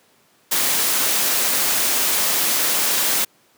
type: noise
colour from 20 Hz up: white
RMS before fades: -19 dBFS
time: 0.51-3.25 s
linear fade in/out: 10 ms
effects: pink hiss -57 dBFS RMS until 3.57 s + high-pass 200 Hz 12 dB/octave